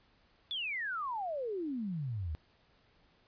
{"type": "exponential sweep", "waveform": "sine", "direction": "down", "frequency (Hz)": [3520, 72.4], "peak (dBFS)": -34, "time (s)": [0.51, 2.35], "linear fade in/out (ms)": 0, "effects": ["pink hiss -68 dBFS RMS until 3.27 s", "resampled to 11025 Hz"]}